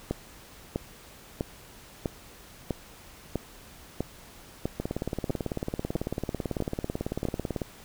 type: two click trains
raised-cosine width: 2 ms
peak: -14 / -16 dBFS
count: 12 / 52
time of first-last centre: 0.11-7.253 / 4.8-7.618 s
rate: 1.54 / 18.1 Hz
effects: pink hiss -50 dBFS RMS until 7.84 s